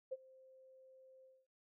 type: tone with ADSR envelope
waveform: sine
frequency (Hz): 523.3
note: C5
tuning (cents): 0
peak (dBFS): -37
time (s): 0.11-1.47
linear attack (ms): 16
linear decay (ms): 35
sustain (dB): -23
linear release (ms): 230
effects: none